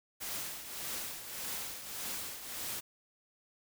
white noise with tremolo, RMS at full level -38 dBFS, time 0.2-2.81 s, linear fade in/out 20 ms, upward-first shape triangle, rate 1.7 Hz, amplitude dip 65%, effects none

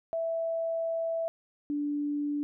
sine tone pair in turn, 659.3 / 291.6 Hz, E5 / D4, 0 / -12 cents, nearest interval octave + major second, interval 1412 cents, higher first, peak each -28 dBFS, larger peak neither, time 0.13-1.28 / 1.7-2.43 s, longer first, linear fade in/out 0 ms, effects none

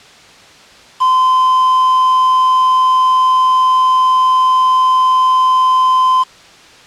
triangle tone with quantisation, 1029 Hz, C6, 29 cents flat, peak -6 dBFS, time 1-6.24 s, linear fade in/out 20 ms, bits 4, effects white hiss -40 dBFS RMS until 6.86 s + low-pass 5000 Hz 12 dB/octave

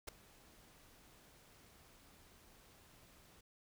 pink noise with ADSR envelope, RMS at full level -42 dBFS, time 0.07-3.41 s, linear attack 16 ms, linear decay 4 ms, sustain -22 dB, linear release 6 ms, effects none

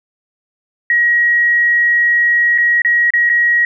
sine tone with dropouts, 1900 Hz, A#6, 33 cents sharp, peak -9 dBFS, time 0.9-3.65 s, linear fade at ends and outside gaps 2 ms, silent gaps 2.579-2.583 / 2.819-2.848 / 3.105-3.136 / 3.293-3.298 s, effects none

